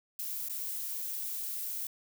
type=noise with dropouts; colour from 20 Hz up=violet; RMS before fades=-37 dBFS; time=0.19-1.87 s; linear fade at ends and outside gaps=2 ms; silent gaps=0.486-0.496 s; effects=none